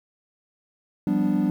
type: chord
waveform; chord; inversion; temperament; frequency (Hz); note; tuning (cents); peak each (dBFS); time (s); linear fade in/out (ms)
triangle; G dominant seventh; third; equal; 174.61 / 196 / 246.9 / 293.7; F3 / G3 / B3 / D4; 0 / 0 / 0 / 0; -26 / -21 / -24 / -22; 1.07-1.5; 2
effects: tanh soft clip ceiling -9 dBFS + 9-bit